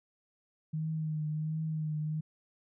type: tone with vibrato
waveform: sine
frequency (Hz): 155.56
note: D#3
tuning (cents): 0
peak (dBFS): -31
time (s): 0.73-2.21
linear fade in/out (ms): 10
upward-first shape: triangle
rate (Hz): 1.4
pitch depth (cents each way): 39
effects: none